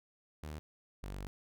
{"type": "tone pair in turn", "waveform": "sawtooth", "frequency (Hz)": [76, 48.27], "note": ["D#2", "G1"], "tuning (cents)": [-40, -26], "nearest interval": "minor sixth", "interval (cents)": 786, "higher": "first", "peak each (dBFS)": [-38, -37], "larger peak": "second", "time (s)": [[0.43, 0.59], [1.03, 1.27]], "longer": "second", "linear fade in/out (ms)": 0, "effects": []}